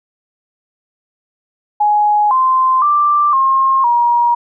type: tone with pitch steps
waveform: sine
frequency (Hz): 836 / 1040 / 1178 / 1069 / 952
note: G#5 / C6 / D6 / C6 / A#5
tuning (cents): +11 / -11 / +5 / +37 / +36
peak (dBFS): -9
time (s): 1.8-4.35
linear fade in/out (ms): 10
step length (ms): 510
effects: none